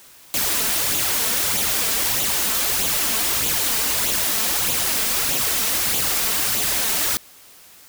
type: noise with flanger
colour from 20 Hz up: white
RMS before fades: -21 dBFS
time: 0.34-7.17 s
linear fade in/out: 0 ms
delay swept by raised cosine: 0.28 to 4.58 ms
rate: 1.6 Hz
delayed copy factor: +0.55
effects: white hiss -47 dBFS RMS until 7.88 s